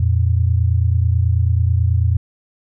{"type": "tone pair together", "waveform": "sine", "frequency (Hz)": [85.51, 114.7], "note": ["F2", "A#2"], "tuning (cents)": [-36, -28], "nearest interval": "perfect fourth", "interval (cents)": 508, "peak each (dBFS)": [-14, -17], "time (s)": [0, 2.17], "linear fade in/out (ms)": 5, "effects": []}